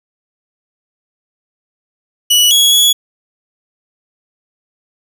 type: tone with pitch steps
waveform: sawtooth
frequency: 2944 / 3340 / 3374 Hz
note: F#7 / G#7 / G#7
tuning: -9 / +9 / +27 cents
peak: -4 dBFS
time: 2.3-2.93 s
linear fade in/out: 10 ms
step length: 210 ms
effects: none